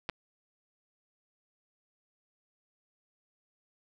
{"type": "clicks", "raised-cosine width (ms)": 0.3, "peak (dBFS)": -18, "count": 2, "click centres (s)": [0.091, 0.097], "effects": []}